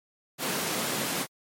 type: high-pass noise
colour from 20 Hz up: pink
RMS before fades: -30 dBFS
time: 0.38-1.27 s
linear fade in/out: 50 ms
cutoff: 160 Hz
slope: 24 dB/octave
effects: MP3 64 kbps